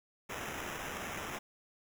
white noise with sample-and-hold, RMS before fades -41 dBFS, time 0.29-1.39 s, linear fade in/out 10 ms, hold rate 4410 Hz, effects none

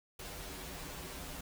pink noise with comb filter, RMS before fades -45 dBFS, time 0.19-1.41 s, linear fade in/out 5 ms, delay 9.2 ms, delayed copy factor -0.95, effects none

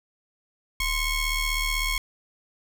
sawtooth ring-modulated tone, 1082 Hz, C#6, 42 cents flat, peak -17 dBFS, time 0.8-1.98 s, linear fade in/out 2 ms, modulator 1120 Hz, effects none

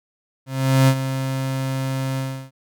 35% pulse tone with ADSR envelope, 133.1 Hz, C3, 30 cents sharp, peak -9 dBFS, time 0.46-2.51 s, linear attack 420 ms, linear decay 64 ms, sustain -11 dB, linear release 330 ms, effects none

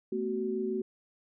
sine tone cluster, 221.8 / 248.4 / 375.7 Hz, A3 / B3 / F#4, +14 / +10 / +26 cents, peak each -35 / -38 / -31 dBFS, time 0.12-0.82 s, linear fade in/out 5 ms, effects none

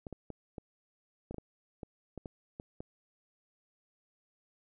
clicks, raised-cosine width 2 ms, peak -28 dBFS, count 12, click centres 0.068 / 0.127 / 0.303 / 0.582 / 1.31 / 1.344 / 1.383 / 1.832 / 2.177 / 2.258 / 2.599 / 2.805 s, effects none

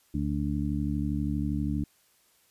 harmonic tone, 72.5 Hz, D2, 22 cents flat, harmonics 1 / 2 / 3 / 4, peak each -32 / -32 / -32 / -32 dBFS, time 0.14-1.84 s, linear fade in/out 5 ms, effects white hiss -65 dBFS RMS until 2.5 s + resampled to 32000 Hz

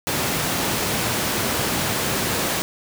pink high-pass noise, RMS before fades -23 dBFS, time 0.07-2.62 s, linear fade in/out 0 ms, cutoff 110 Hz, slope 12 dB/octave, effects none

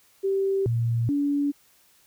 sine tone with pitch steps, 389.4 / 116.5 / 286 Hz, G4 / A#2 / D4, -12 / -1 / -46 cents, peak -21 dBFS, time 0.23-1.52 s, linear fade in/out 20 ms, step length 430 ms, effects white hiss -60 dBFS RMS until 2.06 s

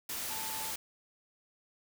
sine tone in noise, 880 Hz, A5, in tune, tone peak -43 dBFS, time 0.3-0.71 s, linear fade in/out 5 ms, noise white, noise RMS -38 dBFS, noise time 0.09-0.76 s, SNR -8 dB, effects none

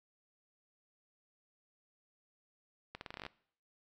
accelerating click train, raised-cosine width 0.3 ms, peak -27 dBFS, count 11, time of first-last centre 2.95-3.265 s, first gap 61 ms, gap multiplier 0.84, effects noise-tail reverb RT60 0.6 s tail -21 dB re dry

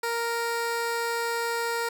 15% pulse tone, 466.2 Hz, A#4, in tune, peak -20 dBFS, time 0.03-1.89 s, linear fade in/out 5 ms, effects none

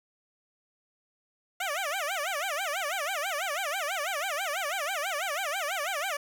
15% pulse tone with vibrato, 672 Hz, E5, 33 cents sharp, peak -23 dBFS, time 1.6-6.17 s, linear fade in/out 5 ms, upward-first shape sine, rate 6.1 Hz, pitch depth 290 cents each way, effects none

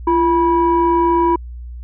sine tone pair together, 342.5 / 976 Hz, F4 / B5, -34 / -21 cents, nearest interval octave + tritone, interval 1813 cents, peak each -13 dBFS, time 0.07-1.36 s, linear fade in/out 5 ms, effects tanh soft clip ceiling -6 dBFS + added 60 Hz sine -28 dBFS peak until 1.83 s

